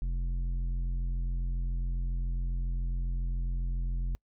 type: tone with tanh clipping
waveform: triangle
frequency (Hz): 43.65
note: F1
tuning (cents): 0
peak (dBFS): -30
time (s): 0.02-4.15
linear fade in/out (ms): 0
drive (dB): 13
effects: noise-tail reverb RT60 0.1 s tail -26 dB re dry